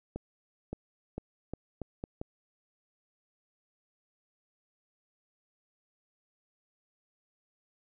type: accelerating click train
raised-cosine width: 2 ms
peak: -23 dBFS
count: 7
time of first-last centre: 0.16-2.214 s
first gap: 570 ms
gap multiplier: 0.79
effects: none